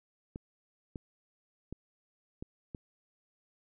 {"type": "clicks", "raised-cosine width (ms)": 3, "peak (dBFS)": -27, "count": 5, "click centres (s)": [0.359, 0.958, 1.726, 2.425, 2.748], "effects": []}